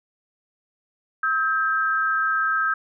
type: tone pair together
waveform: sine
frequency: 1287.4 / 1581 Hz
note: E6 / G6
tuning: -41 / +14 cents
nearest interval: major third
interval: 355 cents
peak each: -22 dBFS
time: 1.23-2.74 s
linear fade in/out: 5 ms
effects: none